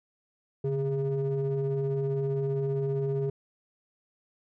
triangle ring-modulated tone, 133.7 Hz, C3, 38 cents sharp, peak -21 dBFS, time 0.64-3.3 s, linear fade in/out 5 ms, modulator 275 Hz, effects none

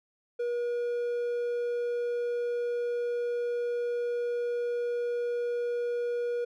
triangle tone, 480 Hz, B4, 49 cents flat, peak -26 dBFS, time 0.39-6.45 s, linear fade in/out 10 ms, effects none

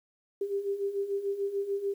sine beating tone pair, 393.6 / 400.4 Hz, G4 / G4, +7 / +37 cents, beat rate 6.8 Hz, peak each -35 / -30 dBFS, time 0.41-1.94 s, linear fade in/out 5 ms, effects 10-bit

